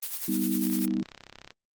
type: noise with tremolo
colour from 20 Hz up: blue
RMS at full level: -31 dBFS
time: 0.02-0.86 s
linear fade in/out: 10 ms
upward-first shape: triangle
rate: 10 Hz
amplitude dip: 70%
type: chord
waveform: sine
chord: G augmented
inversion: none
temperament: equal with one note detuned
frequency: 196 / 246.9 / 316.4 Hz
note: G3 / B3 / D#4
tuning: 0 / 0 / +29 cents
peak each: -29 dBFS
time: 0.28-1.03 s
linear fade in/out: 5 ms
type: click train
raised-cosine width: 0.2 ms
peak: -26 dBFS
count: 29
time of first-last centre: 0.67-1.506 s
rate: 33.5 Hz
effects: Opus 24 kbps